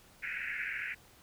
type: band-pass noise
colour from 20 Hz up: pink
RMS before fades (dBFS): -38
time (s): 0.22-0.95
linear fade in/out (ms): 20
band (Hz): 1500 to 2600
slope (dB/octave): 96
effects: pink hiss -60 dBFS RMS until 1.22 s